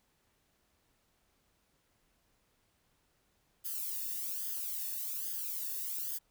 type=noise with flanger; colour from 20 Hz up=violet; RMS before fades=-38 dBFS; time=3.64-6.19 s; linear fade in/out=20 ms; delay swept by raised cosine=0.61 to 1.13 ms; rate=1.2 Hz; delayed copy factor=+0.9; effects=pink hiss -74 dBFS RMS until 6.3 s